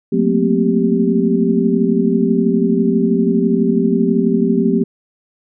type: tone cluster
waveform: sine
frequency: 181 / 219.8 / 232.1 / 258.1 / 391.8 Hz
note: F#3 / A3 / A#3 / C4 / G4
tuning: -38 / -2 / -7 / -23 / -1 cents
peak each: -18 dBFS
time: 0.12-4.84 s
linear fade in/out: 10 ms
effects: none